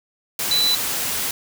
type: tone in noise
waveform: sine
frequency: 3984 Hz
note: B7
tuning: 14 cents sharp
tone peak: -16 dBFS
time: 0.51-0.75 s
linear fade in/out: 2 ms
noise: white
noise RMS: -24 dBFS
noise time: 0.39-1.31 s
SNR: +5 dB
effects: none